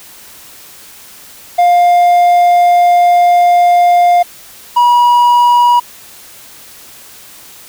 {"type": "tone pair in turn", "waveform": "triangle", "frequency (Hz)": [704, 965.9], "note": ["F5", "B5"], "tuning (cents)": [14, -39], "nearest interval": "perfect fourth", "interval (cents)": 547, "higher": "second", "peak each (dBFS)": -3, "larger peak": "neither", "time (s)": [[1.58, 4.23], [4.76, 5.8]], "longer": "first", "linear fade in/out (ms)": 10, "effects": ["white hiss -36 dBFS RMS until 7.68 s"]}